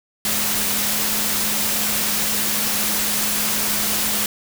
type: tone in noise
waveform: sine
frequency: 210 Hz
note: G#3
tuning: 19 cents sharp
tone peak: -32 dBFS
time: 0.25-4.26 s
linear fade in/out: 2 ms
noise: white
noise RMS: -21 dBFS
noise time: 0.25-4.26 s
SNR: -14 dB
effects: none